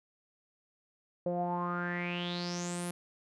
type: tone with low-pass filter sweep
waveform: sawtooth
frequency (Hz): 175.4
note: F3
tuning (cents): +8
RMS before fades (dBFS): -35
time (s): 1.26-2.91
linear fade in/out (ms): 2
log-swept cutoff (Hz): 540 to 11000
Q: 8.1
effects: none